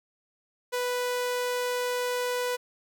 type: tone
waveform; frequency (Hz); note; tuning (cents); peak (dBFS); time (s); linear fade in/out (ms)
sawtooth; 493.9; B4; 0; -23; 0.72-2.57; 20
effects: none